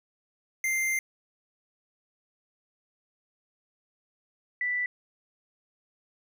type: tone pair in turn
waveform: square / sine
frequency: 2093 / 1975.5 Hz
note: C7 / B6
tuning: 0 / 0 cents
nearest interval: minor second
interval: 100 cents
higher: first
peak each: -26 dBFS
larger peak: neither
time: 0.64-0.99 / 4.61-4.86 s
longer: first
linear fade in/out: 2 ms
effects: none